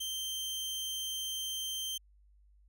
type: tone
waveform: sawtooth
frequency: 3136 Hz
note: G7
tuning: in tune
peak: -32 dBFS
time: 0-1.98 s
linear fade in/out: 10 ms
effects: added 50 Hz sine -60 dBFS peak until 2.68 s